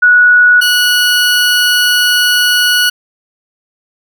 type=tone pair in turn; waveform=sine / 20% pulse; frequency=1466 / 1466 Hz; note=F#6 / F#6; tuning=-16 / -16 cents; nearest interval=unison; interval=0 cents; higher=neither; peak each=-3 dBFS; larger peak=neither; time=0.02-0.61 / 0.61-2.9 s; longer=second; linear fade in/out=10 ms; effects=none